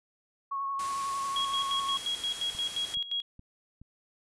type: tone with vibrato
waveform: sine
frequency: 1101 Hz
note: C#6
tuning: 12 cents flat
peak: -30 dBFS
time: 0.51-1.97 s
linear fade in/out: 10 ms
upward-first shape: triangle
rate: 11 Hz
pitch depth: 22 cents each way
type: low-pass noise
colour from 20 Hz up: white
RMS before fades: -44 dBFS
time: 0.79-2.95 s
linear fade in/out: 5 ms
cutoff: 10000 Hz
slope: 48 dB/octave
type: tone with tremolo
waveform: sine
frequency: 3300 Hz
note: G#7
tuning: 12 cents flat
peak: -28 dBFS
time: 1.36-3.22 s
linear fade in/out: 2 ms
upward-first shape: square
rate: 5.7 Hz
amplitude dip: 75%
type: click train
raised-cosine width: 5 ms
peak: -37 dBFS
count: 4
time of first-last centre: 2.55-3.816 s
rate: 2.37 Hz
effects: none